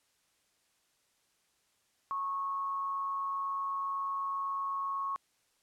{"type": "tone with amplitude modulation", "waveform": "sine", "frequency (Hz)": 1098, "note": "C#6", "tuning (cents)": -17, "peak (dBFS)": -30, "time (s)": [2.11, 5.16], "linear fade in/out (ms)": 0, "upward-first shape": "sine", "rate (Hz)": 182, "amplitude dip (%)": 40, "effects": ["white hiss -73 dBFS RMS until 5.62 s", "low-pass 10000 Hz 12 dB/octave"]}